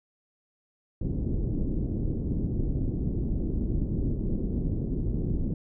pink low-pass noise, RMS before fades -28 dBFS, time 1.01-5.54 s, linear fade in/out 5 ms, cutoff 340 Hz, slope 24 dB/octave, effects none

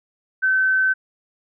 sine tone, 1532 Hz, G6, 40 cents flat, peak -15 dBFS, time 0.42-0.94 s, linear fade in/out 20 ms, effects none

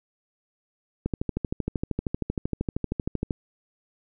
click train, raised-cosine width 3 ms, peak -13 dBFS, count 30, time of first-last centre 1.06-3.308 s, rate 12.9 Hz, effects none

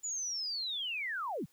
sine linear sweep, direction down, 7040 to 98 Hz, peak -34 dBFS, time 0.03-1.46 s, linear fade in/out 20 ms, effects white hiss -69 dBFS RMS until 1.52 s

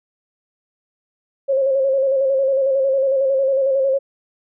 sine tone with vibrato, 539 Hz, C#5, 49 cents flat, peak -14 dBFS, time 1.48-3.99 s, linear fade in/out 20 ms, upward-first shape square, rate 11 Hz, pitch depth 37 cents each way, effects none

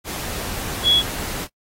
sine tone in noise, 3358 Hz, G#7, 18 cents sharp, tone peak -12 dBFS, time 0.83-1.03 s, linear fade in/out 50 ms, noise pink, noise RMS -29 dBFS, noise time 0.04-1.48 s, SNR +14 dB, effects noise-tail reverb RT60 0.1 s tail -24 dB re dry + AAC 48 kbps

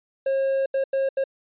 triangle tone bursts at uneven times, 540 Hz, C#5, 45 cents flat, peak -18 dBFS, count 4, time 0.26-0.66 / 0.74-0.84 / 0.93-1.09 / 1.17-1.24 s, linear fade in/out 5 ms, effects resampled to 8000 Hz

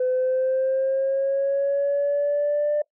sine linear sweep, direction up, 506 to 595 Hz, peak -18 dBFS, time 0-2.82 s, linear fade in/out 5 ms, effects noise-tail reverb RT60 0.1 s tail -23 dB re dry + tanh soft clip ceiling -16 dBFS

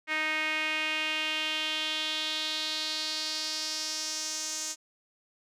sawtooth tone with band-pass filter sweep, 311.1 Hz, D#4, in tune, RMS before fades -32 dBFS, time 0.07-4.76 s, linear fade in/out 50 ms, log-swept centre 2100 to 6600 Hz, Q 3.4, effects none

